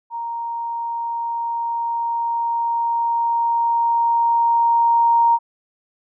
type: tone with level ramp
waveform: sine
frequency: 932.3 Hz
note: A#5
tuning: in tune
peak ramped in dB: -24 to -11 dBFS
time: 0.1-5.39 s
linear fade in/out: 50 ms
effects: none